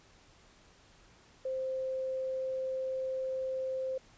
sine tone, 523.3 Hz, C5, in tune, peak -32 dBFS, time 1.45-3.98 s, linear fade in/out 5 ms, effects pink hiss -61 dBFS RMS until 4.17 s + resampled to 16000 Hz

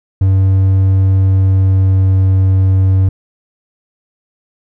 triangle tone with pitch glide, 95.7 to 95.04 Hz, G2 to F#2, -41 to +47 cents, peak -5 dBFS, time 0.21-3.09 s, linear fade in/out 5 ms, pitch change -12 cents, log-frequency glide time 1.11-2.16 s, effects none

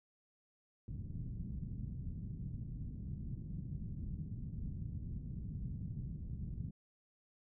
white low-pass noise, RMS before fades -43 dBFS, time 0.88-6.71 s, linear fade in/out 2 ms, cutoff 170 Hz, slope 24 dB/octave, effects none

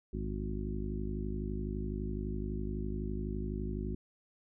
harmonic tone with a mistuned harmonic, 51.91 Hz, G#1, in tune, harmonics 1 / 2 / 3 / 4 / 5 / 6 / 7, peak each -37 / -44 / -43 / -41 / -44 / -48 / -43 dBFS, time 0.13-3.95 s, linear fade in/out 5 ms, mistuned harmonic 1, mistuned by +140 cents, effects none

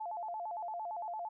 sine tone with vibrato, 777 Hz, G5, 16 cents flat, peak -37 dBFS, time 0-1.29 s, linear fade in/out 10 ms, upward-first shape square, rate 8.8 Hz, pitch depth 190 cents each way, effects none

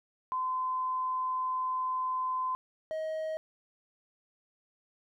sine / triangle tone pair in turn, 1026 / 631.4 Hz, C6 / D#5, -34 / +25 cents, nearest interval minor sixth, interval 841 cents, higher first, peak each -29 / -30 dBFS, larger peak first, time 0.32-2.55 / 2.91-3.37 s, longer first, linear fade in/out 0 ms, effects none

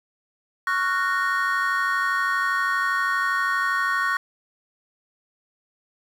triangle chord, Gb major seventh, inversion second, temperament just, 1110 / 1387.5 / 1480 / 1850 Hz, Db6 / F6 / Gb6 / Bb6, +2 / -12 / 0 / -14 cents, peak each -23 / -29 / -24 / -24 dBFS, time 0.67-4.17 s, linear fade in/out 2 ms, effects 8-bit

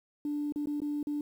sine tone with dropouts, 293.7 Hz, D4, in tune, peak -29 dBFS, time 0.25-1.21 s, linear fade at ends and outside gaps 2 ms, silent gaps 0.523-0.559 / 0.658-0.671 / 0.803-0.818 / 1.029-1.07 s, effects tanh soft clip ceiling -26 dBFS + 10-bit

